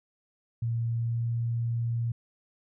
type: tone with pitch glide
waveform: sine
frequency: 116.1 to 116.98 Hz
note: A#2 to A#2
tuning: -7 to +7 cents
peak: -26 dBFS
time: 0.62-2.12 s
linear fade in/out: 5 ms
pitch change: +14 cents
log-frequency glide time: 0.95-1.23 s
effects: none